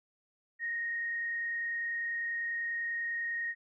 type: tone with frequency modulation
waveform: sine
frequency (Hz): 1864.7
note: A#6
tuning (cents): 0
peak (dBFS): -32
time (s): 0.59-3.55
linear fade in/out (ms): 50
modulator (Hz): 30.1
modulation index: 0.45
effects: none